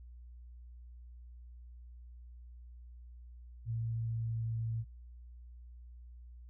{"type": "tone with pitch glide", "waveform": "sine", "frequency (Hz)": [114.3, 113.38], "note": ["A#2", "A#2"], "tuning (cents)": [-34, -48], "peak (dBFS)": -33, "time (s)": [3.65, 4.85], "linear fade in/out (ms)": 50, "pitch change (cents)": -14, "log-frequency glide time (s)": [3.97, 4.71], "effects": ["added 60 Hz sine -49 dBFS peak until 6.49 s"]}